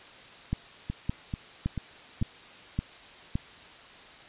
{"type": "two click trains", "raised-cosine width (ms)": 5, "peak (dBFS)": [-15, -19], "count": [6, 4], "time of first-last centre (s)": [[0.53, 3.355], [0.9, 2.216]], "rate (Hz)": [1.77, 2.28], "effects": ["white hiss -49 dBFS RMS until 4.28 s", "resampled to 8000 Hz"]}